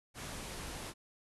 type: low-pass noise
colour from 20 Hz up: pink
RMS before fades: -44 dBFS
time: 0.14-0.94 s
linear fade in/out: 50 ms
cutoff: 12000 Hz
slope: 96 dB/octave
effects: none